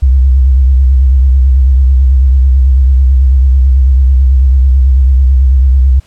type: tone with vibrato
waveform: sine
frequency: 65.41 Hz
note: C2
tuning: in tune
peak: -3 dBFS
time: 0.02-6 s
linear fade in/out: 10 ms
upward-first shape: sine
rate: 9.1 Hz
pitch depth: 78 cents each way
effects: pink hiss -47 dBFS RMS until 6.06 s + low-pass 9000 Hz 12 dB/octave